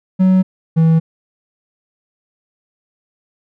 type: tone pair in turn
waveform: triangle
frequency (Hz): 186.9 / 162.33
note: F#3 / E3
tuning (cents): +18 / -26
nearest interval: major second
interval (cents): 244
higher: first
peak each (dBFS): -6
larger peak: neither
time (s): 0.19-0.43 / 0.76-1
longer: neither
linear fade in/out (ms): 20
effects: none